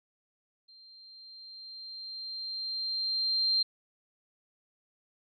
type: tone with level ramp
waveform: sine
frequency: 4166 Hz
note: C8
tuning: 8 cents flat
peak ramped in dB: -53 to -23 dBFS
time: 0.68-3.63 s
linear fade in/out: 10 ms
effects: none